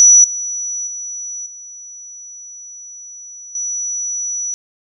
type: tone with level steps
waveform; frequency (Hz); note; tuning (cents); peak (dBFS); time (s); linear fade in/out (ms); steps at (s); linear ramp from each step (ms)
sine; 5900; F#8; -6; -4 / -20 / -24 / -32 / -19; 0-4.54; 0; 0.24 / 0.87 / 1.46 / 3.55; 2
effects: none